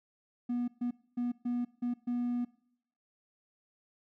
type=tone bursts at uneven times; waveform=triangle; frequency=242.8 Hz; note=B3; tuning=29 cents flat; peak=-27 dBFS; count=6; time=0.49-0.68 / 0.81-0.91 / 1.17-1.32 / 1.45-1.65 / 1.82-1.94 / 2.07-2.45 s; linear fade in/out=10 ms; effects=noise-tail reverb RT60 0.7 s tail -23 dB re dry + tanh soft clip ceiling -24 dBFS